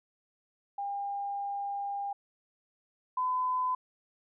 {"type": "tone pair in turn", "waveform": "sine", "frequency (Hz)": [803, 1011.7], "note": ["G5", "B5"], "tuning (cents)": [41, 41], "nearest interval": "major third", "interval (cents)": 400, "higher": "second", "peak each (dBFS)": [-32, -27], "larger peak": "second", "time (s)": [[0.78, 2.13], [3.17, 3.75]], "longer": "first", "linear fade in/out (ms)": 5, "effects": []}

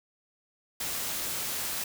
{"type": "noise", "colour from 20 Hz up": "white", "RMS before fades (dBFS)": -33, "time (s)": [0.8, 1.84], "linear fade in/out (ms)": 5, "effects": []}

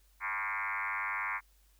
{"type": "tone with frequency modulation", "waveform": "sine", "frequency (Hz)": 1603, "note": "G6", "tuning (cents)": 38, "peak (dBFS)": -32, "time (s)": [0.2, 1.41], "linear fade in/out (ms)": 50, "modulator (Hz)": 101, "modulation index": 6.6, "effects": ["added 49 Hz sine -63 dBFS peak until 1.79 s", "white hiss -70 dBFS RMS until 1.79 s"]}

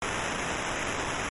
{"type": "noise with sample-and-hold", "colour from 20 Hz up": "white", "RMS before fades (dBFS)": -31, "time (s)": [0.02, 1.29], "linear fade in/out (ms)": 2, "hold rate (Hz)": 4410, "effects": ["MP3 48 kbps"]}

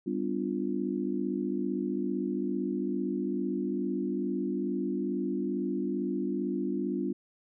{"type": "chord", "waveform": "sine", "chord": "G dominant seventh", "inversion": "none", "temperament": "equal with one note detuned", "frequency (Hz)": [196, 251.4, 293.7, 349.2], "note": ["G3", "B3", "D4", "F4"], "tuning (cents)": [0, 31, 0, 0], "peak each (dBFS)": -34, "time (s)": [0.06, 7.13], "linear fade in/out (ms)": 10, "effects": []}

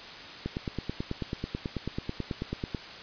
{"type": "click train", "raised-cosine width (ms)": 3, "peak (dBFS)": -18, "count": 22, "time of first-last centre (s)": [0.46, 2.748], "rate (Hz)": 9.18, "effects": ["white hiss -43 dBFS RMS until 3.02 s", "resampled to 11025 Hz"]}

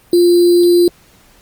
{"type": "tone with sample-and-hold", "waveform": "sine", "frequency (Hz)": 349.2, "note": "F4", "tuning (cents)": 0, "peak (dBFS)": -6, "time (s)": [0.13, 0.88], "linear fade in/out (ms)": 2, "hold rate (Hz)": 4410, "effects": ["pink hiss -48 dBFS RMS until 1.41 s", "Opus 32 kbps"]}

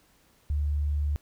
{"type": "tone", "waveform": "sine", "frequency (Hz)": 73.3, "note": "D2", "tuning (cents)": -3, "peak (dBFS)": -24, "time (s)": [0.5, 1.16], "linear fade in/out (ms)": 0, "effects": ["pink hiss -63 dBFS RMS until 1.21 s"]}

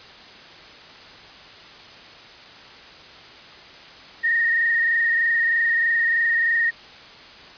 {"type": "tone with frequency modulation", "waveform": "sine", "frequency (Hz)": 1851, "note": "A#6", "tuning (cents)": -13, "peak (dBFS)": -17, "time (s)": [4.23, 6.71], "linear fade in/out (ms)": 20, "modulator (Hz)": 23.2, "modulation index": 1.7, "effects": ["white hiss -43 dBFS RMS until 7.57 s", "resampled to 11025 Hz"]}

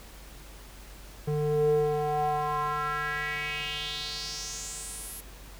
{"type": "tone with band-pass filter sweep", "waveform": "square", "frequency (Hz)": 149.3, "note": "D3", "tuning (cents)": 29, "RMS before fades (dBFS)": -30, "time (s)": [1.27, 5.21], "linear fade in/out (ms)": 10, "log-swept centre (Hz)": [300, 12000], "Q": 3.9, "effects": ["added 48 Hz sine -46 dBFS peak until 5.59 s", "pink hiss -50 dBFS RMS until 5.59 s"]}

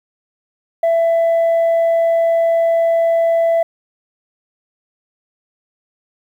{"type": "tone", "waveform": "sine", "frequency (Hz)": 666, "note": "E5", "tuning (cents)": 18, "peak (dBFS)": -9, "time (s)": [0.83, 3.63], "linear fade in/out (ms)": 5, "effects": ["tanh soft clip ceiling -10 dBFS", "8-bit"]}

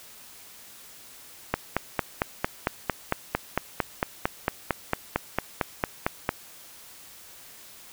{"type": "click train", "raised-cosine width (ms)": 0.5, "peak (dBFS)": -7, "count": 22, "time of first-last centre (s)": [1.54, 6.291], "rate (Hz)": 4.42, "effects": ["white hiss -48 dBFS RMS until 7.92 s"]}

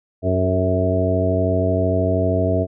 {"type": "harmonic tone with a mistuned harmonic", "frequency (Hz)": 92.9, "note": "F#2", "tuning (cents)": 7, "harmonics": [1, 2, 3, 4, 5, 6, 7], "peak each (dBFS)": [-20, -26, -24, -27, -25, -30, -21], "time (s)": [0.22, 2.67], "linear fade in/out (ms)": 50, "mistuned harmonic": 5, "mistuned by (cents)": -39, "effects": []}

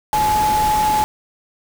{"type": "tone in noise", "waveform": "sine", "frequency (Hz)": 852, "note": "G#5", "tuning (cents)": 44, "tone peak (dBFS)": -14, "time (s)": [0.13, 1.04], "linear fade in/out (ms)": 0, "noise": "pink", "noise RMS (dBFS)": -25, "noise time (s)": [0.13, 1.04], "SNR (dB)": 8, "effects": []}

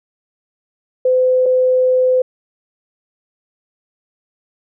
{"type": "tone pair in turn", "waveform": "sine", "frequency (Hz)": [510, 510], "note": ["C5", "C5"], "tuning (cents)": [-44, -44], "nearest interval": "unison", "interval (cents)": 0, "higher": "neither", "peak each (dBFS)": -10, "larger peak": "neither", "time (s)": [[1.05, 1.46], [1.46, 2.22]], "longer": "second", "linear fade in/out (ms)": 5, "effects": []}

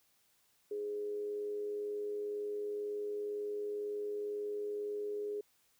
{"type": "tone with amplitude modulation", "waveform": "sine", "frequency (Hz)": 415.3, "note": "G#4", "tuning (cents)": 0, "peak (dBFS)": -34, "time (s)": [0.71, 5.41], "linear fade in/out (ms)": 5, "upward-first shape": "sine", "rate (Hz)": 102, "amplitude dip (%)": 35, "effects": ["white hiss -72 dBFS RMS until 5.79 s"]}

